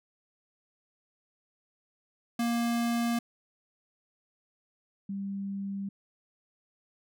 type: tone pair in turn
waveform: square / sine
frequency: 235 / 197.42 Hz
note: A#3 / G3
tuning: +14 / +13 cents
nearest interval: minor third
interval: 301 cents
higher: first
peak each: -27 / -32 dBFS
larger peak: first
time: 2.39-3.19 / 5.09-5.89 s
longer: neither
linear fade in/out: 5 ms
effects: none